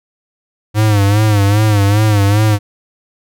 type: tone with vibrato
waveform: square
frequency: 103.83 Hz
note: G#2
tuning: in tune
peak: -9 dBFS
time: 0.74-2.59 s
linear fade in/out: 50 ms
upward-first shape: sine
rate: 2.5 Hz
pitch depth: 82 cents each way
effects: none